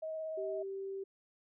sine tone with vibrato, 634 Hz, D#5, 32 cents sharp, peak -37 dBFS, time 0.02-0.63 s, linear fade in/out 10 ms, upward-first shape sine, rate 17 Hz, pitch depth 12 cents each way
sine tone, 389.1 Hz, G4, 13 cents flat, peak -38 dBFS, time 0.37-1.04 s, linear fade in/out 10 ms
effects none

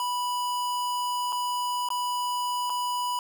square tone with dropouts, 984 Hz, B5, 7 cents flat, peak -27 dBFS, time 0-3.19 s, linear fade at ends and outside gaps 1 ms, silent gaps 1.323-1.327 / 1.888-1.903 / 2.697-2.701 s, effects none

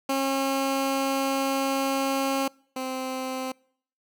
15% pulse tone pair in turn, 271 / 260.1 Hz, C#4 / C4, -39 / -10 cents, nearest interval minor second, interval 71 cents, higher first, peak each -17 / -23 dBFS, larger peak first, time 0.09-2.48 / 2.76-3.52 s, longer first, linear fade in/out 5 ms, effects noise-tail reverb RT60 0.6 s tail -26 dB re dry

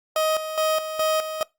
30% pulse tone with tremolo, 628 Hz, D#5, 16 cents sharp, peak -17 dBFS, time 0.16-1.43 s, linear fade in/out 2 ms, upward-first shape square, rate 2.4 Hz, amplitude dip 65%, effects noise-tail reverb RT60 0.2 s tail -23 dB re dry + Opus 48 kbps

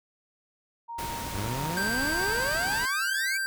sine tone with tremolo, 932.3 Hz, A#5, in tune, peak -33 dBFS, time 0.88-2.76 s, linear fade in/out 20 ms, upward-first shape sine, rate 1.6 Hz, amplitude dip 55%
pink noise, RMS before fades -36 dBFS, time 0.98-2.86 s, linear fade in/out 10 ms
sawtooth exponential sweep, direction up, 92.5 to 2371 Hz, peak -27 dBFS, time 1.34-3.38 s, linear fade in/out 10 ms
square tone, 1571 Hz, G6, 3 cents sharp, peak -28 dBFS, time 1.77-3.46 s, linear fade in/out 0 ms
effects none

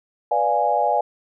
sine chord, B diminished seventh, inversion none, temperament equal, 493.9 / 587.3 / 698.5 / 830.6 Hz, B4 / D5 / F5 / Ab5, 0 / 0 / 0 / 0 cents, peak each -26 / -23 / -22 / -20 dBFS, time 0.31-1.01 s, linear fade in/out 5 ms, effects none

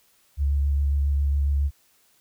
sine tone with vibrato, 70.7 Hz, C#2, 35 cents sharp, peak -19 dBFS, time 0.37-1.71 s, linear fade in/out 50 ms, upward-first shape square, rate 7.3 Hz, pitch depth 15 cents each way, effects white hiss -62 dBFS RMS until 2.2 s

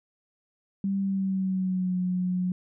sine tone with pitch glide, 196 to 181.82 Hz, G3 to F#3, 0 to -30 cents, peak -24 dBFS, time 0.84-2.52 s, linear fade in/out 2 ms, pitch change -130 cents, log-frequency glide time 1-1.97 s, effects none

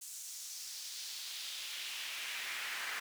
brown noise with high-pass filter sweep, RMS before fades -43 dBFS, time 0.01-3 s, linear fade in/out 10 ms, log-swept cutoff 7500 to 1700 Hz, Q 1.8, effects none

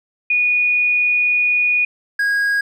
sine / triangle tone pair in turn, 2459 / 1641.2 Hz, D#7 / G#6, -21 / -21 cents, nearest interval perfect fifth, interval 700 cents, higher first, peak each -13 dBFS, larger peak neither, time 0.3-1.85 / 2.19-2.61 s, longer first, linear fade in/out 5 ms, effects none

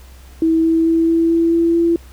sine tone with pitch steps, 324.6 / 326.7 / 328.8 / 330.8 / 333 / 335.1 / 337.2 Hz, E4 / E4 / E4 / E4 / E4 / E4 / E4, -27 / -15 / -4 / +6 / +18 / +29 / +39 cents, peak -11 dBFS, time 0.42-1.96 s, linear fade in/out 2 ms, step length 220 ms, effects added 64 Hz sine -38 dBFS peak until 2.12 s + pink hiss -47 dBFS RMS until 2.12 s

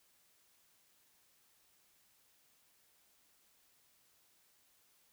silence, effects white hiss -71 dBFS RMS until 5.12 s

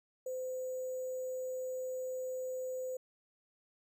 sine tone with sample-and-hold, 513 Hz, C5, 34 cents flat, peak -36 dBFS, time 0.26-2.97 s, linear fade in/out 5 ms, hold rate 7350 Hz, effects none

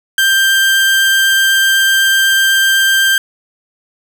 30% pulse tone, 1577 Hz, G6, 10 cents sharp, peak -6 dBFS, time 0.18-3.18 s, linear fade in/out 2 ms, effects none

